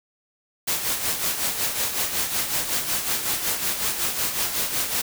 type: noise with tremolo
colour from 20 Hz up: white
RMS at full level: -23 dBFS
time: 0.67-5.02 s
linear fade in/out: 10 ms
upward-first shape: sine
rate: 5.4 Hz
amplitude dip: 55%
effects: none